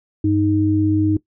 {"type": "tone pair together", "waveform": "sine", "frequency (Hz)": [98.23, 311.2], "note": ["G2", "D#4"], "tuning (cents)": [4, 0], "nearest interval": "octave + minor sixth", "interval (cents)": 1996, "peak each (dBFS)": [-19, -15], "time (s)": [0.24, 1.17], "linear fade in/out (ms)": 5, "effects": ["noise-tail reverb RT60 0.1 s tail -18 dB re dry"]}